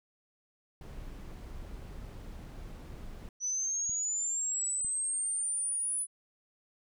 brown noise, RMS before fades -44 dBFS, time 0.81-3.29 s, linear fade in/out 2 ms
click train, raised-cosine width 5 ms, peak -37 dBFS, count 4, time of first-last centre 1.99-4.847 s, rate 1.05 Hz
sine linear sweep, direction up, 5920 to 10000 Hz, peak -30 dBFS, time 3.4-6.07 s, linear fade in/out 50 ms
effects none

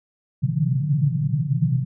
white band-pass noise, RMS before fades -21 dBFS, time 0.42-1.85 s, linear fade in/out 20 ms, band 120 to 170 Hz, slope 96 dB/octave, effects none

